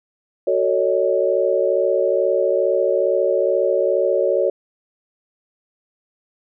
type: chord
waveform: sine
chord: D# half-diminished seventh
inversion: first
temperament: just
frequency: 373.4 / 448 / 560 / 622.3 Hz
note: F#4 / A4 / C#5 / D#5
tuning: +16 / +31 / +18 / 0 cents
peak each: -21 / -22 / -18 / -24 dBFS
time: 0.47-4.5 s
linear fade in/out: 5 ms
effects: none